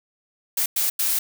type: noise bursts at uneven times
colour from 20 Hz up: blue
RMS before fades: -22 dBFS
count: 3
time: 0.57-0.66 / 0.76-0.9 / 0.99-1.19 s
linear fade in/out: 5 ms
effects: none

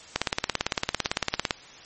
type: click train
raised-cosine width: 0.2 ms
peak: -5 dBFS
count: 25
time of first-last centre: 0.16-1.508 s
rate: 17.8 Hz
effects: white hiss -47 dBFS RMS until 1.85 s + MP3 32 kbps

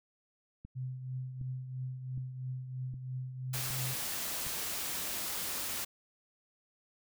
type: click train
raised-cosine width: 5 ms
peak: -34 dBFS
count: 6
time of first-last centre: 0.65-4.467 s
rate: 1.31 Hz
type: tone with tremolo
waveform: sine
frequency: 128.6 Hz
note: C3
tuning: 30 cents flat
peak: -34 dBFS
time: 0.75-3.95 s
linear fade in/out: 20 ms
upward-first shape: triangle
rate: 3 Hz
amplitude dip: 60%
type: noise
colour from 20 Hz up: white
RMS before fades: -37 dBFS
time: 3.53-5.85 s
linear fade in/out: 10 ms
effects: none

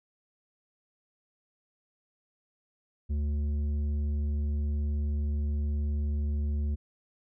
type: tone with tanh clipping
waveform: sine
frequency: 73.42 Hz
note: D2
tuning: in tune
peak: -28 dBFS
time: 3.09-6.76 s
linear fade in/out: 20 ms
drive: 8 dB
effects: none

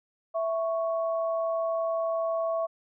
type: tone pair together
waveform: sine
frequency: 659.3 / 1108.8 Hz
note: E5 / C#6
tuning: 0 / 0 cents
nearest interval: major sixth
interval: 900 cents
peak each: -26 / -34 dBFS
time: 0.34-2.67 s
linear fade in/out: 20 ms
effects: none

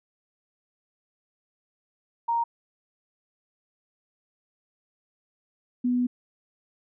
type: tone pair in turn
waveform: sine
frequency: 932.3 / 246.9 Hz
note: A#5 / B3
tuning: 0 / 0 cents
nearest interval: octave + major seventh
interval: 2300 cents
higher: first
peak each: -22 / -21 dBFS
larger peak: second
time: 2.28-2.44 / 5.84-6.07 s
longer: second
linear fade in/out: 10 ms
effects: none

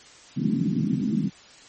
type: band-pass noise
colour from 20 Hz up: white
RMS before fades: -24 dBFS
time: 0.36-1.3 s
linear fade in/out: 20 ms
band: 140 to 280 Hz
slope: 48 dB/octave
effects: white hiss -49 dBFS RMS until 1.68 s + MP3 32 kbps

